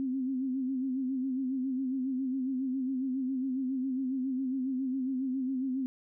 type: tone with vibrato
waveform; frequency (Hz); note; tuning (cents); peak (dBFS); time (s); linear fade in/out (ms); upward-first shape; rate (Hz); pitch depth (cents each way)
sine; 261.6; C4; 0; -29; 0-5.86; 0; sine; 7.3; 64
effects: none